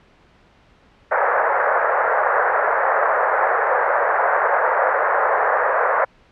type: band-pass noise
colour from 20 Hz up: pink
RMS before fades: -18 dBFS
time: 1.11-6.05 s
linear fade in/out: 10 ms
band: 490 to 1800 Hz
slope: 48 dB/octave
effects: pink hiss -53 dBFS RMS until 6.31 s + low-pass 3000 Hz 12 dB/octave